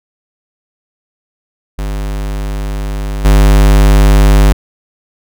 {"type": "tone with level steps", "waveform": "square", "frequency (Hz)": 50, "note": "G1", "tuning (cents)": 35, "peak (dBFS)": [-16, -4], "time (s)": [1.78, 4.53], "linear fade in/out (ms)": 10, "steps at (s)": 3.24, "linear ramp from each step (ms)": 20, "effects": []}